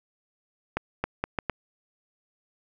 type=accelerating click train; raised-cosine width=0.5 ms; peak=-11 dBFS; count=5; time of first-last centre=0.77-1.497 s; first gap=270 ms; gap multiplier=0.74; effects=none